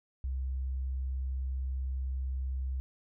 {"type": "tone", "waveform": "sine", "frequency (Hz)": 65.4, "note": "C2", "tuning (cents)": 0, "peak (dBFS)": -31, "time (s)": [0.24, 2.8], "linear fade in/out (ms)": 0, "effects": []}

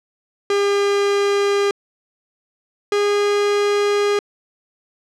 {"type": "tone pair in turn", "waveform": "45% pulse", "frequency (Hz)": [402.9, 409.5], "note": ["G4", "G#4"], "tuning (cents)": [48, -24], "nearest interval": "unison", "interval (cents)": 28, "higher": "second", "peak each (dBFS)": -15, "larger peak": "neither", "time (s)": [[0.5, 1.71], [2.92, 4.19]], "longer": "second", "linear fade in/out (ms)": 2, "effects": ["low-pass 6000 Hz 12 dB/octave"]}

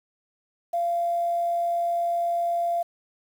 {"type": "tone", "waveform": "sine", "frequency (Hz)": 688, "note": "F5", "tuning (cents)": -26, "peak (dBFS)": -22, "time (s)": [0.73, 2.83], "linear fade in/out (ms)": 10, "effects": ["8-bit"]}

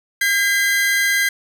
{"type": "tone pair together", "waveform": "40% pulse", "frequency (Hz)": [1612, 2031], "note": ["G6", "B6"], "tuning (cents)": [48, 48], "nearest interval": "major third", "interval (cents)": 400, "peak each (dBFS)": -17, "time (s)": [0.21, 1.29], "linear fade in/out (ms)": 5, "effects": []}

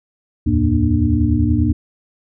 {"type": "tone cluster", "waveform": "sine", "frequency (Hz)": [75.9, 86.3, 112.9, 236.8, 298.9], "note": ["D#2", "F2", "A2", "A#3", "D4"], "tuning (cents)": [-42, -20, 45, 27, 31], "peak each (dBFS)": -19, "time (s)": [0.46, 1.73], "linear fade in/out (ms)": 10, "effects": []}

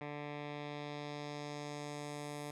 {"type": "tone with low-pass filter sweep", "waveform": "10% pulse", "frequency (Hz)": 146.83, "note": "D3", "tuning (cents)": 0, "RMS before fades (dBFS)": -44, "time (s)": [0.01, 2.51], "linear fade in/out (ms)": 2, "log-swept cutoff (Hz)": [2300, 11000], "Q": 1.4, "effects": []}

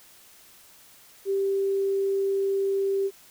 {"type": "tone", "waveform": "sine", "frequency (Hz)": 392, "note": "G4", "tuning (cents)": 0, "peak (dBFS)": -22, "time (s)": [1.25, 3.11], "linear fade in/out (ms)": 50, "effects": ["white hiss -53 dBFS RMS until 3.3 s"]}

